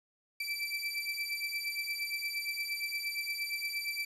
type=beating tone pair; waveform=30% pulse; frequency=2326 / 2334.6 Hz; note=D7 / D7; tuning=-17 / -11 cents; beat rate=8.6 Hz; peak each=-34 / -36 dBFS; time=0.4-4.05 s; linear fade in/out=5 ms; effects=resampled to 32000 Hz + 10-bit